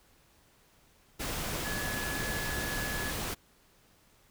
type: tone in noise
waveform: sine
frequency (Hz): 1699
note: G#6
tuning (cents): +39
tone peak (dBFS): -37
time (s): 1.64-3.12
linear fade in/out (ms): 20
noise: pink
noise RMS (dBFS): -35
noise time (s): 1.19-3.35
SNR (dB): -5
effects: pink hiss -64 dBFS RMS until 4.3 s